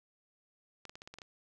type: clicks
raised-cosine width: 0.2 ms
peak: -30 dBFS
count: 8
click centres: 0.853 / 0.895 / 0.955 / 1.019 / 1.075 / 1.14 / 1.186 / 1.218 s
effects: none